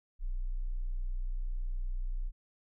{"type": "tone", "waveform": "sine", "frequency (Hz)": 30.63, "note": "B0", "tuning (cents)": -13, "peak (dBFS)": -31, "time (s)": [0.19, 2.32], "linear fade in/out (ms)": 50, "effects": []}